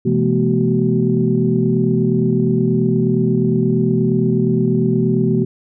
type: tone cluster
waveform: sine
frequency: 129.7 / 168.8 / 211.8 / 240.3 / 377.7 Hz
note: C3 / E3 / G#3 / B3 / F#4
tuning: -15 / +41 / +34 / -47 / +36 cents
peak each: -19 dBFS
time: 0.05-5.45 s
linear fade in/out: 10 ms
effects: tanh soft clip ceiling -1 dBFS